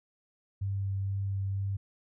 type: tone with vibrato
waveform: sine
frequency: 98 Hz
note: G2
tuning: in tune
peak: -29 dBFS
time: 0.61-1.77 s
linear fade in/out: 10 ms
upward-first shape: sine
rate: 2.1 Hz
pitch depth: 10 cents each way
effects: none